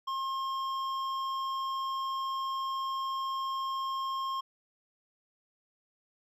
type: tone with hard clipping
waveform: sine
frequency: 1069 Hz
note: C6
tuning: 37 cents sharp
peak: -33 dBFS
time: 0.07-4.41 s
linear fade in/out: 10 ms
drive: 9 dB
effects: none